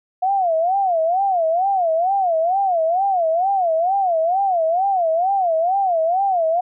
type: tone with vibrato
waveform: sine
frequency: 714 Hz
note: F5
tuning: 38 cents sharp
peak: -15 dBFS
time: 0.22-6.61 s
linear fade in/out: 10 ms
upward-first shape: sine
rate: 2.2 Hz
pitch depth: 190 cents each way
effects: none

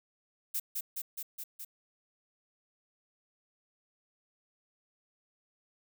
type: noise with echo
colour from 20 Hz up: violet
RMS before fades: -33 dBFS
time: 0.54-0.6 s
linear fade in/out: 10 ms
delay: 210 ms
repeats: 5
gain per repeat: -2 dB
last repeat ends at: 1.65 s
effects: none

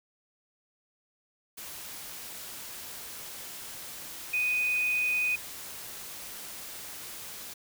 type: tone in noise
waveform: sine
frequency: 2489 Hz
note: D#7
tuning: in tune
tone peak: -25 dBFS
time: 4.33-5.36 s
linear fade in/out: 10 ms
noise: white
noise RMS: -42 dBFS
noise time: 1.57-7.54 s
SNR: +14 dB
effects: none

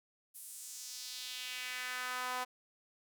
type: tone with high-pass filter sweep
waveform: sawtooth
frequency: 251.7 Hz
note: B3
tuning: 33 cents sharp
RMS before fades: -42 dBFS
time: 0.34-2.45 s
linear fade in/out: 20 ms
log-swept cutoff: 11000 to 870 Hz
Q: 1.9
effects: none

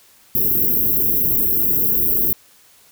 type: band-stop noise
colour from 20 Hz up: white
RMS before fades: -17 dBFS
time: 0.35-2.33 s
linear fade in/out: 0 ms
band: 460 to 12000 Hz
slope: 96 dB/octave
effects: white hiss -51 dBFS RMS until 2.91 s

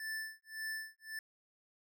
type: tone with tremolo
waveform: square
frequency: 1760 Hz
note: A6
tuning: in tune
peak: -38 dBFS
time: 0-1.19 s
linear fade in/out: 2 ms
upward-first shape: sine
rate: 1.8 Hz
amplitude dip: 100%
effects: none

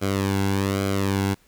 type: tone with flanger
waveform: sawtooth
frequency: 98 Hz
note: G2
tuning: in tune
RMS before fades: -23 dBFS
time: 0.01-1.35 s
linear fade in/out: 20 ms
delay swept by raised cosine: 1.1 to 1.66 ms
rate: 1.2 Hz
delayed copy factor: -0.7
effects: pink hiss -59 dBFS RMS until 1.47 s

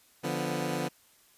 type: chord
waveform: 15% pulse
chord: B diminished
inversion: first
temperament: equal with one note detuned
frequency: 146.83 / 174.61 / 247.9 Hz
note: D3 / F3 / B3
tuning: 0 / 0 / +7 cents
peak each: -28 dBFS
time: 0.23-0.89 s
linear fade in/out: 20 ms
effects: white hiss -62 dBFS RMS until 1.37 s + resampled to 32000 Hz

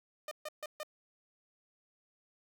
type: tone bursts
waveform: sawtooth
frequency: 608 Hz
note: D#5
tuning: 40 cents flat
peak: -35 dBFS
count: 4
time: 0.28-0.832 s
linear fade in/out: 2 ms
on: 33 ms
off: 140 ms
effects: none

